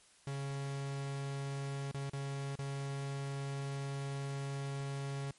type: tone with dropouts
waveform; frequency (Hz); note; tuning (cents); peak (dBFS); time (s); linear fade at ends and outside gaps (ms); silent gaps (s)
45% pulse; 138.59; C#3; 0; -37; 0.27-5.31; 2; 1.914-1.944 / 2.097-2.133 / 2.555-2.589
effects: white hiss -64 dBFS RMS until 5.38 s + MP3 48 kbps